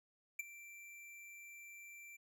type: tone with ADSR envelope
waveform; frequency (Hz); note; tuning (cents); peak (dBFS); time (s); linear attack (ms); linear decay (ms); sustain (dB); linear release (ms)
square; 2349; D7; 0; -36; 0.39-2.17; 6; 18; -17; 13
effects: none